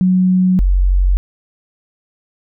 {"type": "tone pair in turn", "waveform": "sine", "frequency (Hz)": [184.4, 46.1], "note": ["F#3", "F#1"], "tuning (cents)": [-6, -6], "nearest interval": "2 octaves", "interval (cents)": 2400, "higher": "first", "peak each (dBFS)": -9, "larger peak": "neither", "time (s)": [[0.01, 0.59], [0.59, 1.17]], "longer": "neither", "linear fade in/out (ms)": 0, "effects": []}